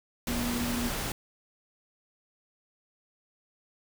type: tone in noise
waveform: sine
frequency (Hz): 240.2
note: B3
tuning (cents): -48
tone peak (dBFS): -30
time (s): 0.28-0.89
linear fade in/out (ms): 2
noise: pink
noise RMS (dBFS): -33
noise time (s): 0.27-1.12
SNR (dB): 0
effects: none